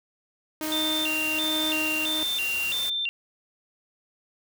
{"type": "tone with tremolo", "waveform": "sawtooth", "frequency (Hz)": 311.1, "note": "D#4", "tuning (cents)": 0, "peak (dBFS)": -24, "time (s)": [0.61, 2.23], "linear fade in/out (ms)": 0, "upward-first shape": "sine", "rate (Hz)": 1.2, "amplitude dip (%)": 40}
{"type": "noise", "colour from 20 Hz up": "white", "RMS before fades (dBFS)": -35, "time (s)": [0.62, 2.9], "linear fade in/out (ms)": 10}
{"type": "tone with vibrato", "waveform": "sine", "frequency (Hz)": 3143, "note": "G7", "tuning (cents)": 4, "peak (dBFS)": -25, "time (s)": [0.72, 3.09], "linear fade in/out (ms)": 0, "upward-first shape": "square", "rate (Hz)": 1.5, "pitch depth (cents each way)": 220}
{"effects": []}